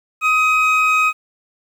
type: tone pair together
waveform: triangle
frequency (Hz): 1261 / 2520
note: D#6 / D#7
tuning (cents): +23 / +21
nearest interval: octave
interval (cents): 1198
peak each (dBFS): -13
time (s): 0.21-1.13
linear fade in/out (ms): 50
effects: tanh soft clip ceiling -4 dBFS + 8-bit